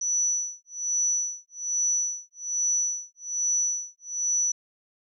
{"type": "tone with tremolo", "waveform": "sine", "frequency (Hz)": 5930, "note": "F#8", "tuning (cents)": 3, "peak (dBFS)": -21, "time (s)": [0.01, 4.52], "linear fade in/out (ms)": 5, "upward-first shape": "sine", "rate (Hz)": 1.2, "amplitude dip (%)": 100, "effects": []}